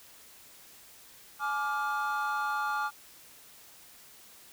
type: chord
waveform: triangle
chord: D diminished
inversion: second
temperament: just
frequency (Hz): 845.8 / 1174.7 / 1409.6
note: Ab5 / D6 / F6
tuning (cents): +31 / 0 / +16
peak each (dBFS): -31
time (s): 1.39-2.91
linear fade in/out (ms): 50
effects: tanh soft clip ceiling -19 dBFS + white hiss -54 dBFS RMS until 4.52 s